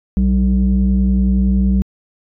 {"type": "tone pair together", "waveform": "sine", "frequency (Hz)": [60.6, 192.39], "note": ["B1", "G3"], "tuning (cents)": [-32, -32], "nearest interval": "octave + minor sixth", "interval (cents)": 2000, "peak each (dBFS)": -12, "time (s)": [0.17, 1.82], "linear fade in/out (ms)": 0, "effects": ["tanh soft clip ceiling -7 dBFS"]}